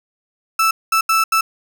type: tone bursts at uneven times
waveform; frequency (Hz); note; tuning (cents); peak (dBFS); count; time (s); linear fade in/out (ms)
35% pulse; 1318.5; E6; 0; -11; 4; 0.59-0.71 / 0.92-1.01 / 1.09-1.24 / 1.32-1.41; 5
effects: none